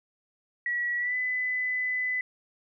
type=tone with pitch glide; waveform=sine; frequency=1929 to 2005 Hz; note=B6 to B6; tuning=-41 to +26 cents; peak=-26 dBFS; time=0.66-2.21 s; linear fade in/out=2 ms; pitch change=+67 cents; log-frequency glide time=0.98-1.16 s; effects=none